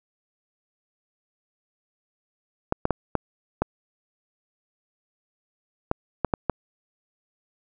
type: clicks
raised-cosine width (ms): 1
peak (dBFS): -7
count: 9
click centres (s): 2.724 / 2.854 / 2.907 / 3.153 / 3.62 / 5.914 / 6.247 / 6.338 / 6.497
effects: none